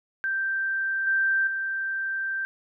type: tone with level steps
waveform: sine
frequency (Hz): 1568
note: G6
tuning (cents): 0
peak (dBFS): -24 / -20 / -26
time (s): 0.24-2.45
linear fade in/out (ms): 0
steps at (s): 1.07 / 1.47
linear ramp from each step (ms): 2
effects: none